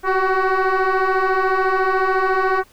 sine tone with frequency modulation, 370 Hz, F#4, in tune, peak -13 dBFS, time 0.03-2.64 s, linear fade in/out 50 ms, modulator 377 Hz, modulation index 3.3, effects tanh soft clip ceiling -13 dBFS + pink hiss -52 dBFS RMS until 2.72 s

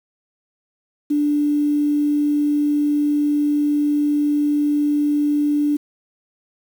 sine tone, 293.7 Hz, D4, in tune, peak -15 dBFS, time 1.1-5.77 s, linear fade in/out 10 ms, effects 7-bit

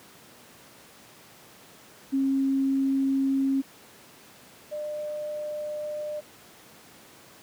sine tone pair in turn, 270.5 / 600.6 Hz, C#4 / D5, -42 / +39 cents, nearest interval octave + major second, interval 1381 cents, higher second, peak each -21 / -30 dBFS, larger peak first, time 2.12-3.62 / 4.71-6.21 s, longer neither, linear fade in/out 20 ms, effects pink hiss -51 dBFS RMS until 7.42 s + high-pass 150 Hz 12 dB/octave

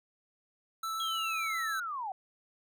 square tone with vibrato, 1318.5 Hz, E6, in tune, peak -34 dBFS, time 0.83-1.8 s, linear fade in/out 5 ms, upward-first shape sine, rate 7 Hz, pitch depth 8 cents each way
sine linear sweep, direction down, 3322 to 731 Hz, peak -34 dBFS, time 1-2.12 s, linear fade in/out 2 ms
effects none

